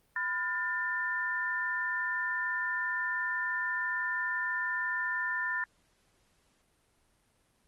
sine tone cluster, 1003 / 1422 / 1787 Hz, B5 / F6 / A6, +26 / +31 / +26 cents, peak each -38 / -37 / -31 dBFS, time 0.16-5.64 s, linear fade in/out 2 ms, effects pink hiss -70 dBFS RMS until 7.67 s + Opus 32 kbps

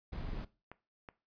brown noise, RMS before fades -40 dBFS, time 0.12-0.45 s, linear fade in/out 10 ms
clicks, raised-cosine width 0.5 ms, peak -32 dBFS, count 2, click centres 0.716 / 1.088 s
effects noise-tail reverb RT60 0.3 s tail -18 dB re dry + resampled to 11025 Hz

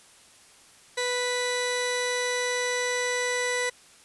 sawtooth tone pair together, 493.9 / 1975.5 Hz, B4 / B6, 0 / 0 cents, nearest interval 2 octaves, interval 2400 cents, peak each -24 dBFS, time 0.97-3.7 s, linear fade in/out 10 ms, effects white hiss -54 dBFS RMS until 4.04 s + resampled to 24000 Hz

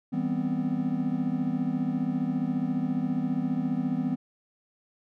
triangle chord, C major seventh, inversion first, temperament equal with one note detuned, 162.08 / 196 / 246.9 / 261.6 Hz, E3 / G3 / B3 / C4, -29 / 0 / 0 / 0 cents, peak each -31 / -31 / -27 / -29 dBFS, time 0.12-4.16 s, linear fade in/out 20 ms, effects none

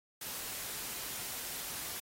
white noise, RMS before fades -41 dBFS, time 0.21-2 s, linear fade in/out 5 ms, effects AAC 48 kbps

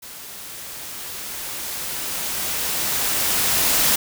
white noise with level ramp, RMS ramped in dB -38 to -17 dBFS, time 0.02-3.96 s, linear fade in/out 10 ms, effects none

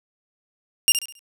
15% pulse tone with echo, 2804 Hz, F7, 6 cents sharp, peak -5 dBFS, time 0.88-0.92 s, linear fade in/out 0 ms, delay 68 ms, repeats 4, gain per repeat -9 dB, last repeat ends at 1.192 s, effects none

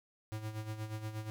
square tone with tremolo, 108.4 Hz, A2, 25 cents flat, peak -37 dBFS, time 0.32-1.3 s, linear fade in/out 0 ms, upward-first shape sine, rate 8.4 Hz, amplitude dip 65%, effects none

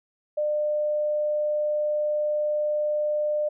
sine tone, 600 Hz, D5, 37 cents sharp, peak -22 dBFS, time 0.37-3.49 s, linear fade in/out 10 ms, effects none

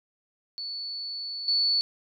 sine tone with level steps, 4450 Hz, C#8, 6 cents sharp, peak -32 / -21 dBFS, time 0.58-1.81 s, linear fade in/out 0 ms, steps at 1.48 s, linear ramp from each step 2 ms, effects none

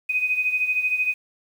sine beating tone pair, 2500 / 2513 Hz, D#7 / D#7, +8 / +17 cents, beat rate 13 Hz, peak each -21 / -27 dBFS, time 0.09-1.14 s, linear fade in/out 10 ms, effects 8-bit

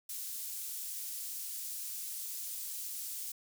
pink high-pass noise, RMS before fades -41 dBFS, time 0.09-3.32 s, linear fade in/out 5 ms, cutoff 8400 Hz, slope 12 dB/octave, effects none

